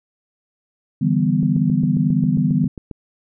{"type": "chord", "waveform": "sine", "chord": "E minor seventh", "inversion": "third", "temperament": "equal", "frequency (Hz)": [146.83, 164.81, 196, 246.9], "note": ["D3", "E3", "G3", "B3"], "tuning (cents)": [0, 0, 0, 0], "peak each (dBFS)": -20, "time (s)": [1.01, 2.68], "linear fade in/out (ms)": 10}
{"type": "click train", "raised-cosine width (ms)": 3, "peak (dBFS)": -18, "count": 12, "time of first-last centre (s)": [1.43, 2.912], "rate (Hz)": 7.42}
{"effects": []}